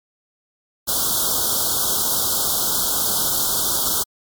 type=band-stop noise; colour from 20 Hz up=white; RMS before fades=-20 dBFS; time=0.87-4.04 s; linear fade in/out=20 ms; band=1500 to 3200 Hz; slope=96 dB/octave; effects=MP3 96 kbps